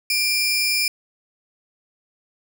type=tone pair together; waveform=sawtooth; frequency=2390 / 5210 Hz; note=D7 / E8; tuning=+30 / -21 cents; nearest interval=octave + minor second; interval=1349 cents; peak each=-17 / -20 dBFS; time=0.1-0.88 s; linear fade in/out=2 ms; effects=none